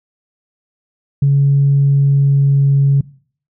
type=tone with pitch glide; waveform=sine; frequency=140 to 139.11 Hz; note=C#3 to C#3; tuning=+18 to +6 cents; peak=-7 dBFS; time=1.22-3.01 s; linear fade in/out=5 ms; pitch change=-12 cents; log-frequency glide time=1.72-2.74 s; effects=noise-tail reverb RT60 0.5 s tail -21 dB re dry + tanh soft clip ceiling -4 dBFS